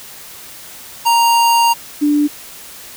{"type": "tone pair in turn", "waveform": ["square", "sine"], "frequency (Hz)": [932.3, 294.2], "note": ["A#5", "D4"], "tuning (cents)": [0, 3], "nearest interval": "octave + minor sixth", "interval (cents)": 1997, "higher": "first", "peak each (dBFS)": -10, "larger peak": "neither", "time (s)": [[1.05, 1.74], [2.01, 2.28]], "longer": "first", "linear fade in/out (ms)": 20, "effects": ["white hiss -35 dBFS RMS until 2.96 s"]}